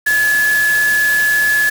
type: tone in noise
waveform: sine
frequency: 1710 Hz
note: A6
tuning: 50 cents flat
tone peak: -11 dBFS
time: 0.06-1.7 s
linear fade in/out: 10 ms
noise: white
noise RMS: -24 dBFS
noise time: 0.06-1.7 s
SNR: +10 dB
effects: none

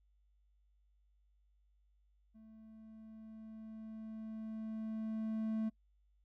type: tone with level ramp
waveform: triangle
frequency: 220 Hz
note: A3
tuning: in tune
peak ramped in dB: -54 to -31 dBFS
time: 2.34-5.7 s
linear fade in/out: 20 ms
effects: noise-tail reverb RT60 0.1 s tail -26 dB re dry + added 50 Hz sine -69 dBFS peak until 6.24 s

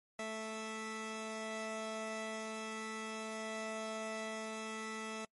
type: tone pair together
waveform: 15% pulse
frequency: 219.6 / 659.3 Hz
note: A3 / E5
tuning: -3 / 0 cents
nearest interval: octave + perfect fifth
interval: 1903 cents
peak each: -36 / -37 dBFS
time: 0.19-5.25 s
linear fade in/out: 2 ms
effects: noise-tail reverb RT60 0.1 s tail -26 dB re dry + MP3 48 kbps

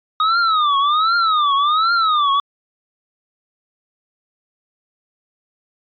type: tone with vibrato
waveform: square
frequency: 1241 Hz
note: D#6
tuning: 5 cents flat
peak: -14 dBFS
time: 0.2-2.4 s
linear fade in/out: 2 ms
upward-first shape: triangle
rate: 1.3 Hz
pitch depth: 220 cents each way
effects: resampled to 11025 Hz

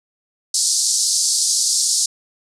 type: band-pass noise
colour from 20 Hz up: pink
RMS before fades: -18 dBFS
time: 0.54-2.06 s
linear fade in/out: 5 ms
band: 4500 to 9600 Hz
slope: 48 dB/octave
effects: none

